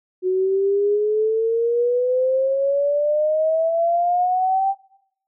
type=exponential sweep; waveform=sine; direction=up; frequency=366.4 to 788 Hz; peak=-16 dBFS; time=0.22-4.75 s; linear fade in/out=50 ms; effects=noise-tail reverb RT60 0.7 s tail -20 dB re dry